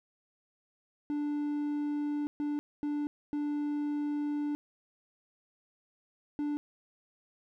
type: tone bursts at uneven times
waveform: triangle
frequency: 293.7 Hz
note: D4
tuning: in tune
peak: -28 dBFS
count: 5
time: 1.1-2.27 / 2.4-2.59 / 2.83-3.07 / 3.33-4.55 / 6.39-6.57 s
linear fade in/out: 0 ms
effects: none